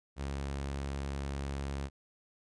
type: tone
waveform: sawtooth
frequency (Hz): 69.3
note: C#2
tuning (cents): 0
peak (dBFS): -31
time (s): 0.16-1.9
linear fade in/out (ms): 50
effects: resampled to 22050 Hz